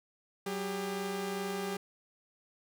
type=tone pair together; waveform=sawtooth; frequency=189.1 / 400.7 Hz; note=F#3 / G4; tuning=+38 / +38 cents; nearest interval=octave + minor second; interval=1300 cents; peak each=-34 / -32 dBFS; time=0.46-1.77 s; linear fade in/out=5 ms; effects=none